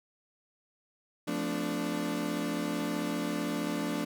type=chord; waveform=35% pulse; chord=D minor seventh; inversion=first; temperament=equal with one note detuned; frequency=174.61 / 220 / 255.4 / 293.7 Hz; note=F3 / A3 / C4 / D4; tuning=0 / 0 / -42 / 0 cents; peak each=-36 / -35 / -37 / -32 dBFS; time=1.27-4.05 s; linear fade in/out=10 ms; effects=none